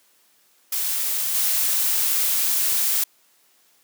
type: noise with level steps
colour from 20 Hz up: blue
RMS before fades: -24 / -21 dBFS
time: 0.72-3.04 s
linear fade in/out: 5 ms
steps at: 1.34 s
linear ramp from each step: 10 ms
effects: white hiss -60 dBFS RMS until 3.83 s + high-pass 200 Hz 12 dB/octave